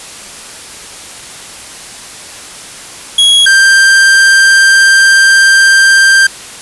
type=tone pair in turn; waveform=45% pulse; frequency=3319 / 1579.1 Hz; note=G#7 / G6; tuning=-2 / +12 cents; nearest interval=octave + minor second; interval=1286 cents; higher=first; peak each=-3 dBFS; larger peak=neither; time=3.18-3.46 / 3.46-6.27 s; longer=second; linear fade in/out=5 ms; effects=white hiss -28 dBFS RMS until 6.61 s + resampled to 24000 Hz